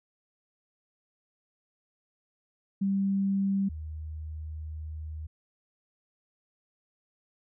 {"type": "tone pair in turn", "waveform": "sine", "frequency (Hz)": [196, 77.78], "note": ["G3", "D#2"], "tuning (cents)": [0, 0], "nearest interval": "octave + major third", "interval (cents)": 1600, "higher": "first", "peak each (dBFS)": [-24, -35], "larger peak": "first", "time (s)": [[2.81, 3.69], [3.69, 5.27]], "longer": "second", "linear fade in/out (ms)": 10, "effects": []}